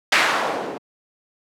blue noise with low-pass filter sweep, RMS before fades -21 dBFS, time 0.12-0.78 s, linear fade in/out 5 ms, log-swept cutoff 2200 to 360 Hz, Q 1.1, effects high-pass 200 Hz 12 dB/octave

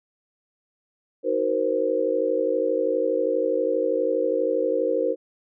sine chord, C half-diminished seventh, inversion first, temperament just, 314 / 376.7 / 470.9 / 523.3 Hz, Eb4 / Gb4 / Bb4 / C5, +16 / +31 / +18 / 0 cents, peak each -29 / -29 / -24 / -24 dBFS, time 1.23-5.16 s, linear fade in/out 50 ms, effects none

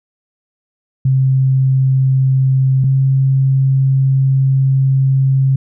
sine tone pair in turn, 132.5 / 134.19 Hz, C3 / C3, +22 / +44 cents, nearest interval unison, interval 22 cents, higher second, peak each -9 dBFS, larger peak neither, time 1.05-2.84 / 2.84-5.56 s, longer second, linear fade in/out 5 ms, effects none

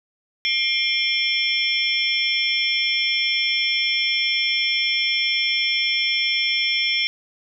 sine tone cluster, 2124 / 2383 / 3146 / 3406 / 5400 Hz, C7 / D7 / G7 / G#7 / E8, +25 / +25 / +6 / +43 / +41 cents, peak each -25 dBFS, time 0.45-7.07 s, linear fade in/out 0 ms, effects none

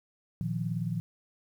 sine chord, Bb suspended fourth, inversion none, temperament just, 116.54 / 155.39 / 174.81 Hz, Bb2 / Eb3 / F3, 0 / -2 / +2 cents, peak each -34 / -34 / -33 dBFS, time 0.41-1 s, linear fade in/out 0 ms, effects 10-bit

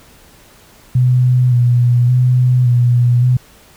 sine tone with vibrato, 123.7 Hz, B2, 3 cents sharp, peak -8 dBFS, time 0.95-3.37 s, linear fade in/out 5 ms, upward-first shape square, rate 0.88 Hz, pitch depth 28 cents each way, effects pink hiss -45 dBFS RMS until 3.76 s

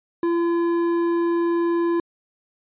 triangle tone with hard clipping, 340.1 Hz, F4, 46 cents flat, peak -20 dBFS, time 0.23-2 s, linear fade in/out 2 ms, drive 12 dB, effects resampled to 8000 Hz

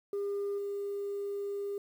sine tone with level steps, 402.7 Hz, G4, 47 cents sharp, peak -29 / -32 dBFS, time 0.13-1.78 s, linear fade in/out 2 ms, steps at 0.58 s, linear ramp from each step 5 ms, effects tanh soft clip ceiling -30 dBFS + 10-bit

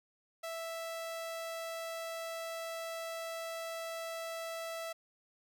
sawtooth tone, 659.3 Hz, E5, in tune, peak -35 dBFS, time 0.43-4.93 s, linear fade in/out 10 ms, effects none

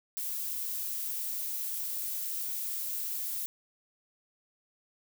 violet noise, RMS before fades -35 dBFS, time 0.17-3.46 s, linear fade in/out 0 ms, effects none

